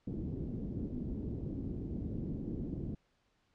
white low-pass noise, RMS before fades -39 dBFS, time 0.07-2.95 s, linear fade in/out 5 ms, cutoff 300 Hz, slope 24 dB/octave, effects pink hiss -75 dBFS RMS until 3.54 s + low-pass 5000 Hz 12 dB/octave

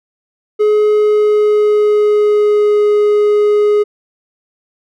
triangle tone with pitch glide, 422.6 to 417 Hz, G#4 to G#4, +30 to +7 cents, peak -6 dBFS, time 0.59-3.84 s, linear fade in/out 20 ms, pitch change -23 cents, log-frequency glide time 0.9-2.83 s, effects none

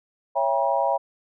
sine chord, C# diminished seventh, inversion none, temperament just, 554.4 / 665.2 / 798.3 / 957.9 Hz, C#5 / E5 / G5 / Bb5, 0 / +16 / +31 / +47 cents, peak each -25 dBFS, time 0.35-0.98 s, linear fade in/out 20 ms, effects none

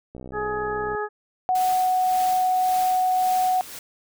click train, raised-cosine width 2 ms, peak -25 dBFS, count 52, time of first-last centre 0.15-0.949 s, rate 63.8 Hz
harmonic tone, 420 Hz, G#4, 19 cents sharp, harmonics 1 / 2 / 3 / 4, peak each -27 / -30 / -32 / -33 dBFS, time 0.32-1.09 s, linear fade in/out 50 ms
sine tone, 740 Hz, F#5, in tune, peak -18 dBFS, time 1.49-3.61 s, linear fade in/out 0 ms
white noise with tremolo, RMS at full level -34 dBFS, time 1.55-3.79 s, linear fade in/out 2 ms, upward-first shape sine, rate 1.8 Hz, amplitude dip 55%
effects none

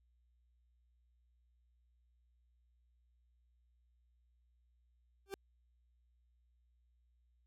40% pulse tone with exponential growth, 392 Hz, G4, in tune, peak -36 dBFS, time 5.26-5.34 s, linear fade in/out 0 ms, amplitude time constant 16 ms, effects added 60 Hz sine -70 dBFS peak until 7.46 s + AAC 48 kbps

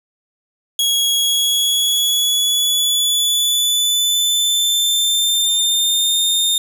sawtooth tone with pitch glide, 3322 to 3644 Hz, G#7 to A#7, 0 to -40 cents, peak -11 dBFS, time 0.79-6.58 s, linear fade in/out 2 ms, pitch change +160 cents, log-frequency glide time 1.16-6.2 s, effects none

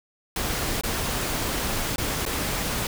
pink noise with dropouts, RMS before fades -27 dBFS, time 0.36-2.87 s, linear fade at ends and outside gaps 2 ms, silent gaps 0.811-0.835 / 1.96-1.981 / 2.253-2.262 s, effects none

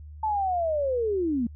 sine linear sweep, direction down, 884 to 220.5 Hz, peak -23 dBFS, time 0.23-1.47 s, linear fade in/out 5 ms, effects added 75 Hz sine -40 dBFS peak until 1.55 s

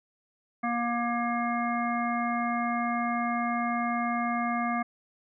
harmonic tone, 237.3 Hz, A#3, 31 cents sharp, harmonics 1 / 3 / 5 / 7 / 9, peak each -30 / -31 / -32 / -39 / -36 dBFS, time 0.63-4.83 s, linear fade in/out 10 ms, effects none

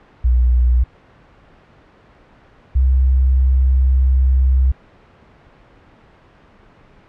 sine tone pair in turn, 61 / 65.01 Hz, B1 / C2, -21 / -11 cents, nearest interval minor second, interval 110 cents, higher second, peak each -10 dBFS, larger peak neither, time 0.24-0.84 / 2.75-4.72 s, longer second, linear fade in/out 10 ms, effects pink hiss -48 dBFS RMS until 7.08 s + low-pass 2000 Hz 12 dB/octave

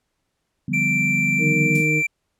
sine chord, G dominant seventh, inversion second, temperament equal, 146.83 / 174.61 / 196 / 246.9 Hz, D3 / F3 / G3 / B3, 0 / 0 / 0 / 0 cents, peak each -27 dBFS, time 0.68-1.81 s, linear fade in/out 5 ms
triangle tone, 2349 Hz, D7, in tune, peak -17 dBFS, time 0.73-2.07 s, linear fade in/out 10 ms
harmonic tone, 154.3 Hz, D#3, 14 cents flat, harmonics 1 / 2 / 3, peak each -22 / -25 / -27 dBFS, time 1.38-2.03 s, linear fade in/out 50 ms
violet noise with exponential decay, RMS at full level -29 dBFS, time 1.75-2.02 s, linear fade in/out 1 ms, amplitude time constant 57 ms
effects pink hiss -74 dBFS RMS until 2.39 s + low-pass 11000 Hz 12 dB/octave

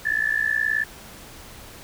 sine tone with amplitude modulation, 1745 Hz, A6, 15 cents flat, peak -16 dBFS, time 0.05-0.84 s, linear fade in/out 10 ms, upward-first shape sine, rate 58.9 Hz, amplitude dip 90%, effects pink hiss -43 dBFS RMS until 1.83 s

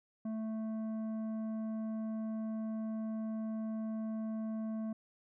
sine tone with tanh clipping, 220 Hz, A3, in tune, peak -37 dBFS, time 0.25-4.93 s, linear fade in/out 5 ms, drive 9 dB, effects none

